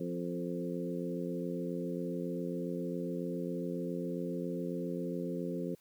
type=harmonic tone with a mistuned harmonic; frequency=87.31 Hz; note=F2; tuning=in tune; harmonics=2 / 3 / 4 / 5 / 6; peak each=-38 / -40 / -41 / -42 / -43 dBFS; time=0-5.75 s; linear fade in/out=5 ms; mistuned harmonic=5; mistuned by=+16 cents; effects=white hiss -68 dBFS RMS until 5.8 s